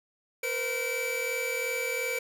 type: tone cluster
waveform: 45% pulse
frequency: 470.2 / 513 / 2311 Hz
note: A#4 / C5 / D7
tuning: +15 / -34 / -28 cents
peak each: -35 / -35 / -31 dBFS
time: 0.43-2.19 s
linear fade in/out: 5 ms
effects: none